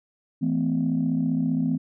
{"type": "chord", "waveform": "sine", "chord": "A minor", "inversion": "second", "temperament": "equal with one note detuned", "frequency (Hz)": [164.81, 220, 255.2], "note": ["E3", "A3", "C4"], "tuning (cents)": [0, 0, -43], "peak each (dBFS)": [-25, -27, -23], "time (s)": [0.41, 1.78], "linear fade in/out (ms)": 20, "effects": ["tanh soft clip ceiling -14 dBFS"]}